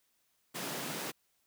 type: high-pass noise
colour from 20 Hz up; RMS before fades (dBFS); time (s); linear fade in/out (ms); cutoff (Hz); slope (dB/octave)
pink; -39; 0.54-1.12; 20; 140; 48
effects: white hiss -75 dBFS RMS until 1.46 s